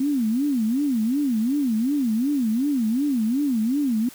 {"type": "tone with vibrato", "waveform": "sine", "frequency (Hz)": 252, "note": "B3", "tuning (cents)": 35, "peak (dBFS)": -19, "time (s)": [0, 4.09], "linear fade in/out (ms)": 5, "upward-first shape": "sine", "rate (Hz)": 2.7, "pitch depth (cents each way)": 270, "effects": ["white hiss -45 dBFS RMS until 4.14 s"]}